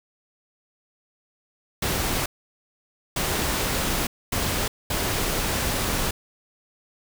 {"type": "noise bursts at uneven times", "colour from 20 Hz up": "pink", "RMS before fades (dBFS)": -25, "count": 4, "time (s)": [[1.82, 2.26], [3.16, 4.07], [4.32, 4.68], [4.9, 6.11]], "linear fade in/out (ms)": 5, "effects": []}